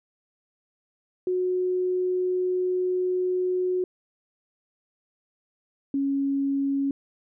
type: tone pair in turn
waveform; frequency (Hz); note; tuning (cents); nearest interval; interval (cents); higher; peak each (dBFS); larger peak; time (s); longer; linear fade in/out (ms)
sine; 365.7 / 276.5; F#4 / C#4; -20 / -4; perfect fourth; 484; first; -22; neither; 1.27-3.84 / 5.94-6.91; first; 2
effects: none